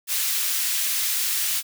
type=high-pass noise; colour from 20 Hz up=white; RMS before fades=-24 dBFS; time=0.07-1.63 s; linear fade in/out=50 ms; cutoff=1900 Hz; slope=12 dB/octave; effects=none